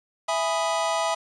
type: chord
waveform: square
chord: E major seventh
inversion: none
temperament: equal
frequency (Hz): 659.3 / 830.6 / 987.8 / 1244.5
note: E5 / G#5 / B5 / D#6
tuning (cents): 0 / 0 / 0 / 0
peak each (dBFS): -27 / -30 / -30 / -31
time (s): 0.28-1.15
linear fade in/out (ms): 10
effects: resampled to 22050 Hz + 8-bit

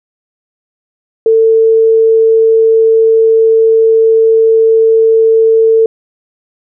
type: tone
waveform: sine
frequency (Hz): 447.7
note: A4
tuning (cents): +30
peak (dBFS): -4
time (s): 1.26-5.86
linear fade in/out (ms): 2
effects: none

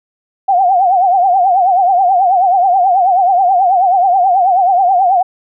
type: tone with vibrato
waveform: sine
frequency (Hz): 743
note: F#5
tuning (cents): +7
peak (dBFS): -7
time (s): 0.48-5.23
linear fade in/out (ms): 10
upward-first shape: triangle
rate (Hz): 9.3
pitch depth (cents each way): 140
effects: none

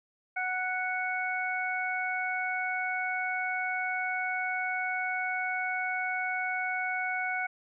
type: harmonic tone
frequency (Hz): 740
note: F#5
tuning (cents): 0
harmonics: 1 / 2 / 3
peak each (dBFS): -34 / -33 / -33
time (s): 0.36-7.47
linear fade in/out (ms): 10
effects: none

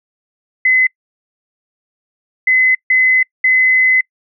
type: tone bursts at uneven times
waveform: sine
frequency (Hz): 2033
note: B6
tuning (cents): +50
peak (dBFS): -8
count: 4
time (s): 0.65-0.87 / 2.47-2.75 / 2.9-3.23 / 3.44-4.01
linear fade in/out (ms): 5
effects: noise-tail reverb RT60 0.1 s tail -26 dB re dry

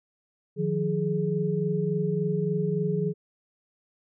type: tone cluster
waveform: sine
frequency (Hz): 154.7 / 178.2 / 419.6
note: D#3 / F3 / G#4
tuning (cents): -10 / +35 / +18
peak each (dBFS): -28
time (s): 0.56-3.14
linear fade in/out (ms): 50
effects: none

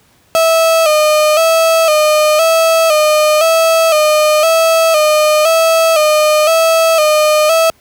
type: tone with vibrato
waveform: 35% pulse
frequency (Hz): 631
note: D#5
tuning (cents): +24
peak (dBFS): -6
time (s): 0.35-7.7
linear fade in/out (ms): 0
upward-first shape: square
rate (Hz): 0.98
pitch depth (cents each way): 59
effects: pink hiss -51 dBFS RMS until 7.8 s + high-pass 60 Hz 12 dB/octave

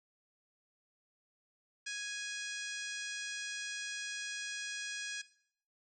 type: harmonic tone with a mistuned harmonic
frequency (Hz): 830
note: G#5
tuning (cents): -1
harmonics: 2 / 3 / 4 / 5 / 6 / 7 / 8 / 9 / 10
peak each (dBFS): -42 / -45 / -48 / -50 / -47 / -47 / -52 / -54 / -53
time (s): 1.86-5.22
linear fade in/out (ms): 10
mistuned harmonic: 8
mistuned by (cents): +16
effects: noise-tail reverb RT60 0.6 s tail -17 dB re dry

